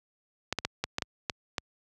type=clicks; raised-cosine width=0.2 ms; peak=-11 dBFS; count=8; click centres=0.526 / 0.587 / 0.65 / 0.84 / 0.984 / 1.022 / 1.298 / 1.582 s; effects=high-pass 60 Hz 12 dB/octave